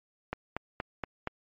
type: click train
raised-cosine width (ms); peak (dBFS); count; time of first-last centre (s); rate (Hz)
0.5; -17; 5; 0.33-1.273; 4.24
effects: MP3 32 kbps